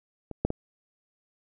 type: clicks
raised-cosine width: 2 ms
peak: -23 / -10 / -16 dBFS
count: 3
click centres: 0.313 / 0.45 / 0.504 s
effects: none